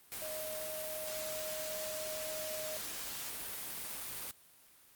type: tone in noise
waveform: sine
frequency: 622 Hz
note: D#5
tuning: 1 cent flat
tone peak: -41 dBFS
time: 0.22-2.77 s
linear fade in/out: 0 ms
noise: white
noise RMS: -42 dBFS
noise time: 0.12-4.31 s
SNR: -2 dB
effects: white hiss -62 dBFS RMS until 4.95 s + Opus 32 kbps